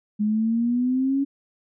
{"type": "exponential sweep", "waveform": "sine", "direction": "up", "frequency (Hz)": [207.7, 280], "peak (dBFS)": -19, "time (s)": [0.19, 1.25], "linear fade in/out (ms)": 20, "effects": []}